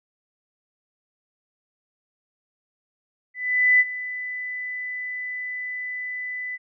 sine tone with ADSR envelope, 1997 Hz, B6, 19 cents sharp, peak -12 dBFS, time 3.34-6.58 s, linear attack 460 ms, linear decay 37 ms, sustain -16 dB, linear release 34 ms, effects none

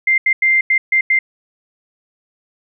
sine tone bursts at uneven times, 2093 Hz, C7, in tune, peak -10 dBFS, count 6, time 0.07-0.18 / 0.26-0.33 / 0.42-0.61 / 0.7-0.78 / 0.92-1.01 / 1.1-1.19 s, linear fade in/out 5 ms, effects none

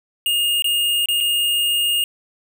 square tone with dropouts, 2839 Hz, F7, 28 cents sharp, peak -17 dBFS, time 0.26-2.04 s, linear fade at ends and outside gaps 1 ms, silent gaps 0.622-0.643 / 1.058-1.086 / 1.204-1.208 s, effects none

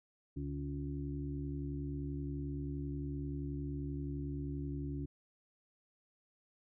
harmonic tone with a mistuned harmonic, 70.6 Hz, C#2, 32 cents sharp, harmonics 1 / 2 / 4 / 5, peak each -42 / -41 / -42 / -49 dBFS, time 0.36-5.06 s, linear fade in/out 10 ms, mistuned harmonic 2, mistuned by +20 cents, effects none

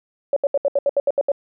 sine tone bursts, 563 Hz, C#5, 27 cents sharp, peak -14 dBFS, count 10, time 0.33-1.318 s, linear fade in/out 2 ms, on 34 ms, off 72 ms, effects none

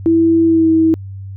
sine tone with pitch glide, 329.6 to 322.6 Hz, E4 to E4, 0 to -37 cents, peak -8 dBFS, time 0.06-0.94 s, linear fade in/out 0 ms, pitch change -37 cents, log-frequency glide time 0.45-0.69 s, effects added 97 Hz sine -26 dBFS peak until 1.36 s

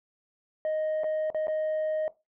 sine tone with dropouts, 622.3 Hz, D#5, in tune, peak -23 dBFS, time 0.65-2.08 s, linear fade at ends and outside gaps 1 ms, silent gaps 1.035-1.042 / 1.302-1.346 / 1.471-1.481 s, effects noise-tail reverb RT60 0.2 s tail -17 dB re dry + tanh soft clip ceiling -25 dBFS

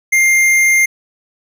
sine tone with tanh clipping, 2109 Hz, C7, 13 cents sharp, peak -10 dBFS, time 0.12-0.86 s, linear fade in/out 10 ms, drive 16 dB, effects none

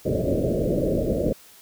white low-pass noise, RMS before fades -23 dBFS, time 0.05-1.33 s, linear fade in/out 10 ms, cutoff 620 Hz, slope 96 dB/octave, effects white hiss -50 dBFS RMS until 1.61 s

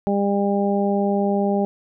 harmonic tone, 200.5 Hz, G3, 39 cents sharp, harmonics 1 / 2 / 3 / 4, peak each -20 / -23 / -25 / -26 dBFS, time 0.07-1.65 s, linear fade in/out 0 ms, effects none

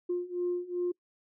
sine beating tone pair, 353 / 355.6 Hz, F4 / F4, +19 / +31 cents, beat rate 2.6 Hz, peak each -33 / -31 dBFS, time 0.09-0.92 s, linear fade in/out 10 ms, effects noise-tail reverb RT60 0.1 s tail -26 dB re dry + tanh soft clip ceiling -23 dBFS

